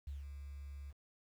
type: tone with ADSR envelope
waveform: sine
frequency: 70.4 Hz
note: C#2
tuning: 27 cents sharp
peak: -40 dBFS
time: 0.07-0.93 s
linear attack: 5 ms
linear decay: 160 ms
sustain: -5 dB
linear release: 32 ms
effects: 11-bit